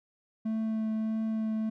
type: tone with vibrato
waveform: triangle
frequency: 220 Hz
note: A3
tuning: in tune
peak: -26 dBFS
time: 0.45-1.7 s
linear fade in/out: 10 ms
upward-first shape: triangle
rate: 1.6 Hz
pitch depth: 11 cents each way
effects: none